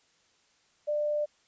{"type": "tone", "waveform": "sine", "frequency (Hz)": 595, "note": "D5", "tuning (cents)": 22, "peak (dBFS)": -26, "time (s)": [0.87, 1.26], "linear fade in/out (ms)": 20, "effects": ["white hiss -67 dBFS RMS until 1.47 s", "resampled to 16000 Hz"]}